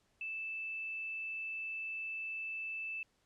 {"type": "tone", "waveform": "sine", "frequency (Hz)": 2637, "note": "E7", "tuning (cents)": 0, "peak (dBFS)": -38, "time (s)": [0.21, 3.03], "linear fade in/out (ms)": 2, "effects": ["pink hiss -75 dBFS RMS until 3.25 s", "low-pass 9000 Hz 12 dB/octave"]}